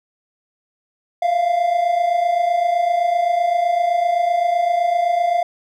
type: tone pair together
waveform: triangle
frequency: 671 / 698.8 Hz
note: E5 / F5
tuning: +31 / +1 cents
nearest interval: minor second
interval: 70 cents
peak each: -20 / -14 dBFS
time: 1.22-5.43 s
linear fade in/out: 5 ms
effects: none